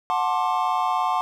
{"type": "chord", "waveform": "triangle", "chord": "D dominant seventh", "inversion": "first", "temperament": "just", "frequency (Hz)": [734.2, 881, 1057.2, 1174.7], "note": ["F#5", "A5", "C6", "D6"], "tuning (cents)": [-14, 2, 18, 0], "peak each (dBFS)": [-23, -24, -23, -27], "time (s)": [0.1, 1.21], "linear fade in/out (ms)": 0, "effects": []}